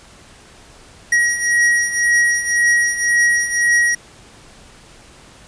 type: beating tone pair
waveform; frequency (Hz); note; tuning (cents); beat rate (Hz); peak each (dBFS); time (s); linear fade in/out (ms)
square; 1900 / 1901.9; A#6 / A#6; +33 / +34; 1.9; -20 / -15; 1.12-3.95; 5
effects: pink hiss -44 dBFS RMS until 5.47 s + resampled to 22050 Hz